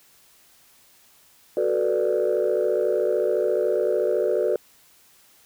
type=chord; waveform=sine; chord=B minor seventh; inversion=second; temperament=equal with one note detuned; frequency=370 / 440 / 493.9 / 589 Hz; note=F#4 / A4 / B4 / D5; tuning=0 / 0 / 0 / +5 cents; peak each=-24 dBFS; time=1.57-4.56 s; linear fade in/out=2 ms; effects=tanh soft clip ceiling -13 dBFS + white hiss -56 dBFS RMS until 5.45 s